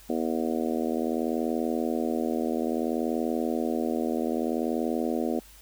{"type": "harmonic tone", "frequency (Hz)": 80.6, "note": "E2", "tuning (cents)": -38, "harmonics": [3, 4, 5, 6, 7, 8, 9], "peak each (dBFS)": [-29, -31, -33, -35, -36, -37, -38], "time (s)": [0.09, 5.4], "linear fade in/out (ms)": 10, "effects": ["added 50 Hz sine -53 dBFS peak until 5.61 s", "white hiss -53 dBFS RMS until 5.61 s"]}